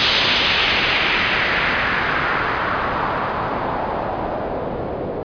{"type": "noise with low-pass filter sweep", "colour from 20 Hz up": "white", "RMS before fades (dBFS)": -20, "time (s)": [0, 5.23], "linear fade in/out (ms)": 0, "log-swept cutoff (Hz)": [3800, 500], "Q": 1.8, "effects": ["resampled to 11025 Hz"]}